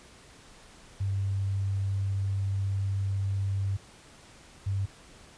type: tone bursts at uneven times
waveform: sine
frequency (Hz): 98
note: G2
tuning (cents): 0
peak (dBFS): -26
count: 2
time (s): 1-3.77 / 4.66-4.86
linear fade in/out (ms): 10
effects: pink hiss -53 dBFS RMS until 5.37 s + resampled to 22050 Hz